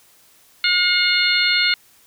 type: harmonic tone with a mistuned harmonic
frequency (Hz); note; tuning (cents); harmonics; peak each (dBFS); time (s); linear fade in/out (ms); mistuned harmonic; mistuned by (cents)
718; F5; +48; 2 / 3 / 4 / 5 / 6; -22 / -19 / -23 / -23 / -20; 0.64-1.74; 2; 6; -26
effects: white hiss -53 dBFS RMS until 2.06 s